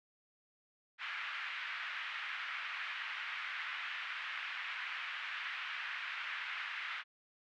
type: band-pass noise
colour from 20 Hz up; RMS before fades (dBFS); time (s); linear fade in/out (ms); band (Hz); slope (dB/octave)
pink; -42; 0.98-7.04; 50; 1400 to 2800; 24
effects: none